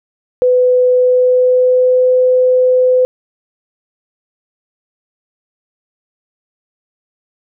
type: tone with pitch glide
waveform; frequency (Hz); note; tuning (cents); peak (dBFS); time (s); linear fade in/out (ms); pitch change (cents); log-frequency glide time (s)
sine; 501 to 506.8; B4 to B4; +25 to +45; -7; 0.42-3.05; 0; +20; 0.9-2.1
effects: none